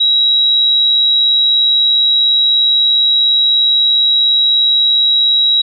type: tone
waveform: sine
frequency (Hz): 3861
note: B7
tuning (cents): -40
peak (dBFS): -8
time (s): 0-5.62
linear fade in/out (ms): 10
effects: none